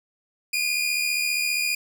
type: tone pair together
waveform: sawtooth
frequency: 2400 / 2475 Hz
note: D7 / D#7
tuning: +37 / -10 cents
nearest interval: minor second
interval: 53 cents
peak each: -22 dBFS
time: 0.53-1.75 s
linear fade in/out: 5 ms
effects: none